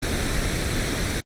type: noise with comb filter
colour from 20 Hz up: pink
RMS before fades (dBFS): -24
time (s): 0.02-1.21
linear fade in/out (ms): 10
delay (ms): 0.51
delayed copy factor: +0.55
effects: low-pass 9000 Hz 12 dB/octave + Opus 24 kbps